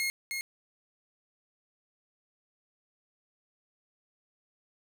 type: tone with echo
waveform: sawtooth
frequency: 2151 Hz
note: C7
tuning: 47 cents sharp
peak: -25 dBFS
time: 0-0.1 s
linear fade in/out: 0 ms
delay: 310 ms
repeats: 1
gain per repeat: -4 dB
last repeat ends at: 0.41 s
effects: 9-bit